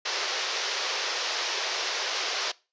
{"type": "band-pass noise", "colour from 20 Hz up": "white", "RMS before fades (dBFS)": -30, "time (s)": [0.05, 2.52], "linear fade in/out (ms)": 10, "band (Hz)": [370, 5900], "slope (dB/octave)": 48, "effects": ["noise-tail reverb RT60 0.3 s tail -22 dB re dry", "resampled to 16000 Hz"]}